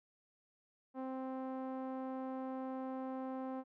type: tone with low-pass filter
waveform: sawtooth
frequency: 261.6 Hz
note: C4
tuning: in tune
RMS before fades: -42 dBFS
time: 0.94-3.64 s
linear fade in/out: 50 ms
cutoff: 910 Hz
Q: 1.4
effects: none

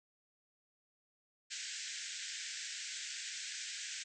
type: band-pass noise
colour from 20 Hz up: white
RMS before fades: -44 dBFS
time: 1.5-4.04 s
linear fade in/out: 20 ms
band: 1500 to 7900 Hz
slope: 96 dB/octave
effects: none

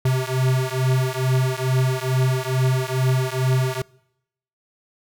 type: beating tone pair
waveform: square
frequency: 128.5 / 130.8 Hz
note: C3 / C3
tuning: -31 / 0 cents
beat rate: 2.3 Hz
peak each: -22 dBFS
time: 0.05-3.82 s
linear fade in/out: 5 ms
effects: noise-tail reverb RT60 0.8 s tail -24 dB re dry

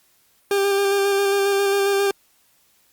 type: tone with vibrato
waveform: 40% pulse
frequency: 397.7 Hz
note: G4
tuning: 25 cents sharp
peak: -16 dBFS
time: 0.51-2.11 s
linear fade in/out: 2 ms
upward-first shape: square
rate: 7.4 Hz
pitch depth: 15 cents each way
effects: white hiss -60 dBFS RMS until 2.92 s + Opus 48 kbps

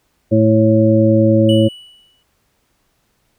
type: harmonic tone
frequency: 110 Hz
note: A2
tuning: in tune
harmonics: 1 / 2 / 3 / 5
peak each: -14 / -14 / -14 / -14 dBFS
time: 0.31-1.69 s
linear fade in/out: 20 ms
type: tone with exponential decay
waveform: triangle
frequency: 2950 Hz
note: F#7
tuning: 6 cents flat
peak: -18 dBFS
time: 1.49-2.23 s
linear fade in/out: 2 ms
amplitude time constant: 160 ms
effects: pink hiss -63 dBFS RMS until 3.38 s

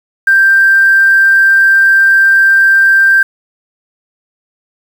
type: tone with quantisation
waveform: sine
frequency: 1576 Hz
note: G6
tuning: 9 cents sharp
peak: -4 dBFS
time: 0.27-3.23 s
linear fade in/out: 5 ms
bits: 5
effects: none

